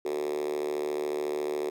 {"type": "tone with high-pass filter", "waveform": "5% pulse", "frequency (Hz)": 74, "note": "D2", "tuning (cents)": 14, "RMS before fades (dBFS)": -31, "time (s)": [0.05, 1.7], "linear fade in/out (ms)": 5, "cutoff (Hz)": 390, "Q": 9.5, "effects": []}